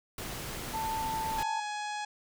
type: noise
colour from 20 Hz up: pink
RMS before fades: -39 dBFS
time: 0.18-1.43 s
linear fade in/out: 2 ms
type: tone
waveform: sine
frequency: 887 Hz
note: A5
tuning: 14 cents sharp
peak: -31 dBFS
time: 0.73-1.61 s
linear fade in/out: 20 ms
type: harmonic tone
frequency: 838 Hz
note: G#5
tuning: 15 cents sharp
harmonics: 1 / 2 / 3 / 4 / 5 / 6 / 7 / 8 / 9 / 10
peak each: -35 / -41 / -45 / -47 / -49 / -51 / -52 / -53 / -54 / -55 dBFS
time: 1.38-2.05 s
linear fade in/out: 5 ms
effects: none